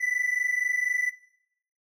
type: tone pair together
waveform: triangle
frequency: 1975.5 / 1999.6 Hz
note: B6 / B6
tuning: 0 / +21 cents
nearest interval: unison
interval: 21 cents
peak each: -26 / -25 dBFS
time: 0-1.11 s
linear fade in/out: 20 ms
effects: noise-tail reverb RT60 0.7 s tail -18 dB re dry